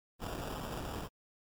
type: noise with sample-and-hold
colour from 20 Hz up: pink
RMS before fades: -40 dBFS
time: 0.19-1.09 s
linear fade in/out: 50 ms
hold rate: 2100 Hz
effects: MP3 96 kbps